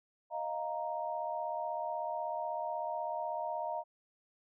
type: chord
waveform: sine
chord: Eb suspended second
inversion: none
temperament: equal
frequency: 622.3 / 698.5 / 932.3 Hz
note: Eb5 / F5 / Bb5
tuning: 0 / 0 / 0 cents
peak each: -39 / -39 / -38 dBFS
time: 0.3-3.84 s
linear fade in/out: 50 ms
effects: none